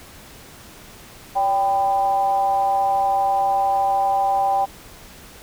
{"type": "tone with frequency modulation", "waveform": "sine", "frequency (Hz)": 786, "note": "G5", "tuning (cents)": 4, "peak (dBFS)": -16, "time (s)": [1.35, 4.66], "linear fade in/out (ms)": 20, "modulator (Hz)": 215, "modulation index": 0.51, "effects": ["pink hiss -43 dBFS RMS until 5.42 s"]}